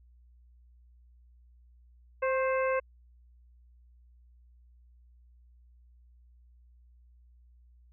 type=harmonic tone with a mistuned harmonic; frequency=523.3 Hz; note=C5; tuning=in tune; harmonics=1 / 2 / 3 / 4 / 5; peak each=-27 / -33 / -37 / -39 / -41 dBFS; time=2.22-2.8 s; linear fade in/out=10 ms; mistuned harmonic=2; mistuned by=+37 cents; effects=added 60 Hz sine -56 dBFS peak until 7.92 s